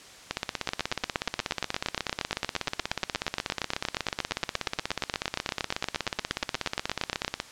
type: two click trains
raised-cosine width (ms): 0.2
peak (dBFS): -10 / -9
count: 118 / 57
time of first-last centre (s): 0.31-7.401 / 0.69-7.247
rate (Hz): 16.5 / 8.54
effects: white hiss -48 dBFS RMS until 7.51 s + low-pass 7000 Hz 12 dB/octave